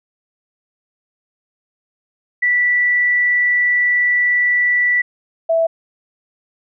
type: tone pair in turn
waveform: sine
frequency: 1963 / 658.1 Hz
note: B6 / E5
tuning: -11 / -3 cents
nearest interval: octave + perfect fifth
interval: 1892 cents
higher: first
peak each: -12 dBFS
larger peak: neither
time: 2.42-5.02 / 5.49-5.67 s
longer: first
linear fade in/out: 10 ms
effects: none